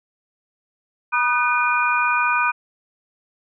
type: tone cluster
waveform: sine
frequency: 968 / 1229 / 1503 / 2439 Hz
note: B5 / D#6 / F#6 / D#7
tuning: -35 / -22 / +27 / -35 cents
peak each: -22 dBFS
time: 1.12-2.52 s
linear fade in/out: 20 ms
effects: none